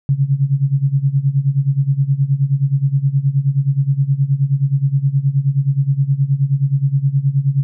sine tone with tremolo, 138.1 Hz, C#3, 6 cents flat, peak -9 dBFS, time 0.09-7.63 s, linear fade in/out 0 ms, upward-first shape sine, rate 9.5 Hz, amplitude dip 85%, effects none

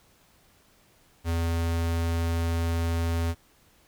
square tone, 83.6 Hz, E2, 25 cents sharp, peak -25 dBFS, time 1.24-3.35 s, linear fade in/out 50 ms, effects pink hiss -61 dBFS RMS until 3.87 s

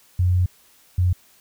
sine tone bursts at uneven times, 90.3 Hz, F#2, 42 cents flat, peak -15 dBFS, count 2, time 0.19-0.46 / 0.98-1.13 s, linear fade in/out 5 ms, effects white hiss -55 dBFS RMS until 1.4 s

